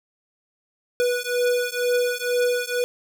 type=beating tone pair; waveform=square; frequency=488.8 / 490.9 Hz; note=B4 / B4; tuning=-18 / -10 cents; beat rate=2.1 Hz; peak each=-24 dBFS; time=1-2.84 s; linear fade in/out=0 ms; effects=none